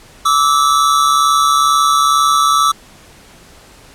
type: tone pair together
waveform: square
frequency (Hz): 1161 / 1303.2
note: D6 / E6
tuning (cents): -20 / -20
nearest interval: major second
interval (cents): 200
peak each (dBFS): -13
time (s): 0.25-2.72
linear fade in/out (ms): 10
effects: pink hiss -42 dBFS RMS until 3.94 s + low-pass 11000 Hz 12 dB/octave